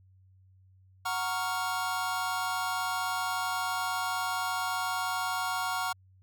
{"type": "chord", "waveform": "square", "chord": "Gb major seventh", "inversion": "none", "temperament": "equal", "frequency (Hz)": [740, 932.3, 1108.7, 1396.9], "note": ["Gb5", "Bb5", "Db6", "F6"], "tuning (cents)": [0, 0, 0, 0], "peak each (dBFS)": [-36, -37, -36, -35], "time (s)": [1.05, 5.93], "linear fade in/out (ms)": 10, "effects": ["added 94 Hz sine -57 dBFS peak until 6.22 s"]}